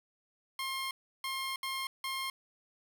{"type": "tone bursts at uneven times", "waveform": "15% pulse", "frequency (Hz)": 1066, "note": "C6", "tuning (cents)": 32, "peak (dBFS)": -28, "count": 4, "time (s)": [[0.59, 0.91], [1.24, 1.56], [1.63, 1.87], [2.04, 2.3]], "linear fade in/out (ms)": 2, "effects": []}